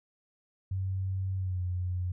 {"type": "tone with pitch glide", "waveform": "sine", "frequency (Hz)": [95, 90.24], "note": ["F#2", "F#2"], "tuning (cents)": [46, -43], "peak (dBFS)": -29, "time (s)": [0.71, 2.12], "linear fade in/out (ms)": 5, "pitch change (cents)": -89, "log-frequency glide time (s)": [1.36, 1.61], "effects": []}